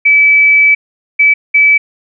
sine tone bursts at uneven times, 2300 Hz, D7, 37 cents flat, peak -4 dBFS, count 3, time 0.05-0.75 / 1.19-1.34 / 1.54-1.78 s, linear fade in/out 10 ms, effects none

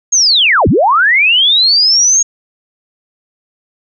sine linear two-way sweep, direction down then up, 6645 to 61.74 to 6645 Hz, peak -6 dBFS, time 0.12-2.23 s, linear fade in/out 10 ms, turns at 0.68 s, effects none

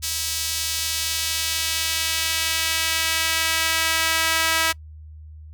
sawtooth tone with high-pass filter sweep, 324.3 Hz, E4, 28 cents flat, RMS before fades -23 dBFS, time 0.02-4.73 s, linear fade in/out 20 ms, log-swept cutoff 4900 to 1500 Hz, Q 0.89, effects noise-tail reverb RT60 0.1 s tail -26 dB re dry + added 77 Hz sine -38 dBFS peak until 5.53 s

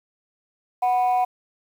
sine tone pair together, 739.5 / 987.8 Hz, F#5 / B5, -1 / 0 cents, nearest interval perfect fourth, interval 501 cents, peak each -16 / -25 dBFS, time 0.82-1.25 s, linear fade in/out 10 ms, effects tanh soft clip ceiling -15 dBFS + 8-bit

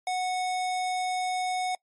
square tone, 736 Hz, F#5, 9 cents flat, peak -27 dBFS, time 0.07-1.75 s, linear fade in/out 2 ms, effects noise-tail reverb RT60 0.1 s tail -24 dB re dry + MP3 48 kbps

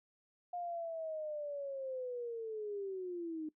sine linear sweep, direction down, 712 to 304.7 Hz, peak -38 dBFS, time 0.53-3.49 s, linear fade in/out 5 ms, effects noise-tail reverb RT60 0.1 s tail -20 dB re dry

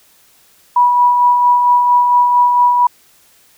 sine tone with tremolo, 976 Hz, B5, 21 cents flat, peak -6 dBFS, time 0.76-2.87 s, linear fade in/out 5 ms, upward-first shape sine, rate 4.4 Hz, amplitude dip 35%, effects white hiss -50 dBFS RMS until 3.57 s

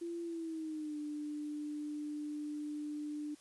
sine tone with pitch glide, 340 to 297.7 Hz, F4 to D4, -46 to +24 cents, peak -38 dBFS, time 0.01-3.35 s, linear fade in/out 10 ms, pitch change -230 cents, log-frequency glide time 0.23-0.97 s, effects white hiss -63 dBFS RMS until 3.4 s + resampled to 24000 Hz

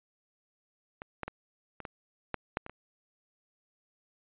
clicks, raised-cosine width 0.5 ms, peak -25 / -19 / -22 / -27 / -23 / -16 / -14 / -26 / -29 dBFS, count 9, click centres 1.019 / 1.233 / 1.28 / 1.803 / 1.852 / 2.343 / 2.571 / 2.664 / 2.696 s, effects resampled to 8000 Hz

